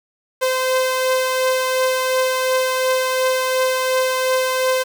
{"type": "beating tone pair", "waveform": "sawtooth", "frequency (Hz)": [516, 518.8], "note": ["C5", "C5"], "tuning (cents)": [-24, -15], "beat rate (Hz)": 2.8, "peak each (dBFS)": [-13, -22], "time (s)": [0.41, 4.84], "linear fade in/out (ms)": 20, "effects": ["7-bit"]}